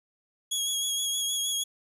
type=tone with vibrato; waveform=20% pulse; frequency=3322 Hz; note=G#7; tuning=in tune; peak=-21 dBFS; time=0.51-1.64 s; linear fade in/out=10 ms; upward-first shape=sine; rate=6.4 Hz; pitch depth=24 cents each way; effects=none